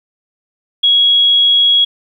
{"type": "tone", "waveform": "sine", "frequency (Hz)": 3322, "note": "G#7", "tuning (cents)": 0, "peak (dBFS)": -7, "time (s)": [0.83, 1.85], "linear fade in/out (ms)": 10, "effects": ["8-bit"]}